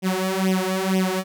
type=tone with flanger; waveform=sawtooth; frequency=188.3 Hz; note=F#3; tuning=31 cents sharp; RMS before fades=-22 dBFS; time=0.02-1.24 s; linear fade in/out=50 ms; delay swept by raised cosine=0.34 to 3.64 ms; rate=2.1 Hz; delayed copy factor=+0.9; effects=none